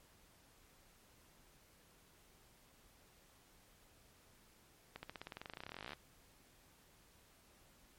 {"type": "accelerating click train", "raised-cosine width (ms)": 0.3, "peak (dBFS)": -30, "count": 30, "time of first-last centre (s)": [4.96, 5.933], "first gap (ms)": 70, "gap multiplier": 0.94, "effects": ["pink hiss -67 dBFS RMS until 7.98 s", "MP3 64 kbps"]}